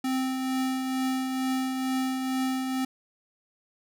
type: tone with tremolo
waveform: square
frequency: 260.9 Hz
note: C4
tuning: 5 cents flat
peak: -25 dBFS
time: 0.04-2.85 s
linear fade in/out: 5 ms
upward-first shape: triangle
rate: 2.2 Hz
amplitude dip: 40%
effects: none